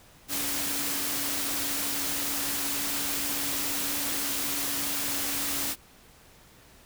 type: tone in noise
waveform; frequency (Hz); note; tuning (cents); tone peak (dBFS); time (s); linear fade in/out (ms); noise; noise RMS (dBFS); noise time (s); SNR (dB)
sine; 282.9; C#4; +35; -40; 0.28-5.76; 50; white; -30; 0.28-5.76; -13
effects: pink hiss -55 dBFS RMS until 6.85 s